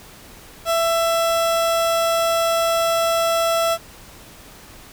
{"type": "tone", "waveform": "30% pulse", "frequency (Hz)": 666, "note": "E5", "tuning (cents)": 18, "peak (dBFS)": -14, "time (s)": [0.65, 3.78], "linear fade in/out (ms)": 50, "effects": ["pink hiss -43 dBFS RMS until 4.92 s"]}